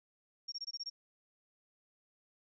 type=tone bursts; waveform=sine; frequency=5550 Hz; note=F8; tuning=12 cents flat; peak=-38 dBFS; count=7; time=0.48-0.9 s; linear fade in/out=10 ms; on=42 ms; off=21 ms; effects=none